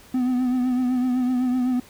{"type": "tone with vibrato", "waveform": "triangle", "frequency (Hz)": 251.6, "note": "B3", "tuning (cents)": 32, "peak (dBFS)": -17, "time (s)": [0.14, 1.8], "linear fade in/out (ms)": 5, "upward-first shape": "triangle", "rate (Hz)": 7.9, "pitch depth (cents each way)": 51, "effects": ["pink hiss -49 dBFS RMS until 1.89 s"]}